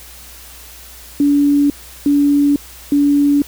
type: tone bursts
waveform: sine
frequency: 286.7 Hz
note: D4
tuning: 42 cents flat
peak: -9 dBFS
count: 3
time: 1.2-3.42 s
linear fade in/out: 2 ms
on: 500 ms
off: 360 ms
effects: added 60 Hz sine -41 dBFS peak until 3.47 s + white hiss -38 dBFS RMS until 3.47 s